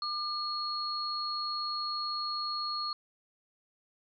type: tone pair together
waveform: sine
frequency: 1203 / 4313 Hz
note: D6 / C#8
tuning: +41 / -48 cents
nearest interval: octave + minor seventh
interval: 2211 cents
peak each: -35 / -34 dBFS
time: 0.02-2.93 s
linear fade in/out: 2 ms
effects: none